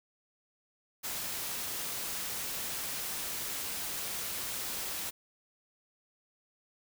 white noise, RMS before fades -37 dBFS, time 1.03-5.11 s, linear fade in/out 20 ms, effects none

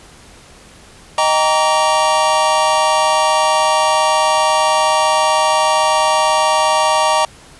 square chord, Eb major seventh, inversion none, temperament equal with one note detuned, 622.3 / 784 / 932.3 / 1147.8 Hz, Eb5 / G5 / Bb5 / D6, 0 / 0 / 0 / -40 cents, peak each -18 / -20 / -16 / -19 dBFS, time 1.18-7.25 s, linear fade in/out 2 ms, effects pink hiss -42 dBFS RMS until 7.59 s + resampled to 24000 Hz

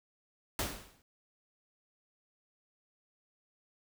pink noise with exponential decay, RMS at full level -31 dBFS, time 0.59-1.02 s, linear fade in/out 1 ms, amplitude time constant 92 ms, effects none

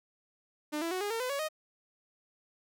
sawtooth tone with pitch steps, 300.4 / 333.3 / 369.8 / 410.4 / 455.3 / 505.2 / 560.6 / 622 Hz, D4 / E4 / F#4 / G#4 / A#4 / B4 / C#5 / D#5, +39 / +19 / -1 / -21 / -41 / +39 / +19 / -1 cents, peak -28 dBFS, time 0.72-1.488 s, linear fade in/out 20 ms, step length 96 ms, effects none

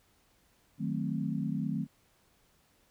sine chord, D# diminished seventh, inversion none, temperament equal, 155.56 / 185 / 220 / 261.6 Hz, D#3 / F#3 / A3 / C4, 0 / 0 / 0 / 0 cents, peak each -35 / -36 / -35 / -37 dBFS, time 0.78-1.87 s, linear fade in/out 50 ms, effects pink hiss -68 dBFS RMS until 2.9 s

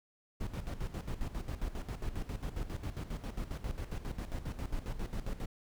brown noise with tremolo, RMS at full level -36 dBFS, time 0.4-5.46 s, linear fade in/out 10 ms, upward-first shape square, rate 7.4 Hz, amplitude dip 70%, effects none

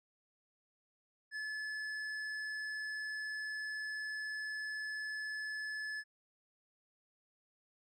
triangle tone with hard clipping, 1723 Hz, A6, 37 cents flat, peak -40 dBFS, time 1.31-6.04 s, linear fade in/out 50 ms, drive 11 dB, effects none

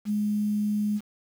sine tone with quantisation, 208.9 Hz, G#3, 10 cents sharp, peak -23 dBFS, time 0.05-1.01 s, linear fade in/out 50 ms, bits 8, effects none

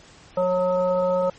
harmonic tone, 182.2 Hz, F#3, 26 cents flat, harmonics 1 / 3 / 5 / 7, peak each -30 / -19 / -30 / -31 dBFS, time 0.37-1.3 s, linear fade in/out 5 ms, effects pink hiss -49 dBFS RMS until 1.38 s + MP3 32 kbps

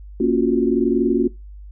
sine chord, Gb major seventh, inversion first, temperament equal, 233.1 / 277.2 / 349.2 / 370 Hz, Bb3 / Db4 / F4 / Gb4, 0 / 0 / 0 / 0 cents, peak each -20 dBFS, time 0.2-1.28 s, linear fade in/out 5 ms, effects noise-tail reverb RT60 0.2 s tail -19 dB re dry + added 50 Hz sine -35 dBFS peak until 1.71 s

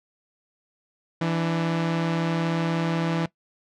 sawtooth tone pair together, 165.9 / 295.6 Hz, E3 / D4, +11 / +11 cents, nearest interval minor seventh, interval 1000 cents, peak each -19 / -27 dBFS, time 1.21-3.26 s, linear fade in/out 5 ms, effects noise-tail reverb RT60 0.1 s tail -19 dB re dry + low-pass 4000 Hz 12 dB/octave

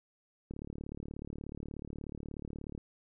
click train, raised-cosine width 3 ms, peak -29 dBFS, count 84, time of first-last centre 0.51-2.778 s, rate 36.6 Hz, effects none

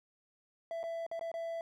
triangle tone with dropouts, 665 Hz, E5, 15 cents sharp, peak -34 dBFS, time 0.71-1.61 s, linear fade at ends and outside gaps 1 ms, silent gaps 0.831-0.838 / 1.065-1.114 / 1.194-1.211 / 1.316-1.34 s, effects none

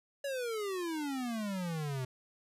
square exponential sweep, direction down, 571 to 125.8 Hz, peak -35 dBFS, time 0.24-2.05 s, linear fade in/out 5 ms, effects resampled to 32000 Hz

